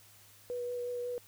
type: tone with vibrato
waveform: sine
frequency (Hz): 488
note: B4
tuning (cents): -21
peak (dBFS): -34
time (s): 0.5-1.18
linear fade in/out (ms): 0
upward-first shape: sine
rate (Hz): 5.5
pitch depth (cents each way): 11
effects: added 102 Hz sine -65 dBFS peak until 1.27 s + white hiss -59 dBFS RMS until 1.27 s